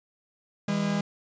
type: tone pair together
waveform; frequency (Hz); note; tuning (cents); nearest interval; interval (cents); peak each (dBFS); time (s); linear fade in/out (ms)
45% pulse; 163.2 / 203.5; E3 / G#3; -17 / -35; major third; 382; -30 / -26; 0.68-1.01; 5
effects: resampled to 16000 Hz

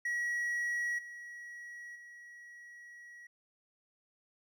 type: tone with level steps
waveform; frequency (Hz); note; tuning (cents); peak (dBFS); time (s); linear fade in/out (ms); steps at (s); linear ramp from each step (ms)
triangle; 1917; A#6; +48; -30 / -43 / -48; 0.05-3.27; 5; 0.98 / 1.95; 10
effects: none

